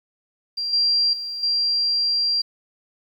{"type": "tone with level steps", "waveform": "sine", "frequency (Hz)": 4745, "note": "D8", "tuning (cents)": 17, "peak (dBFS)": [-23, -16, -27, -18], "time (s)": [0.57, 2.42], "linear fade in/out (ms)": 10, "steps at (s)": [0.73, 1.13, 1.43], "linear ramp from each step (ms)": 2, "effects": ["9-bit"]}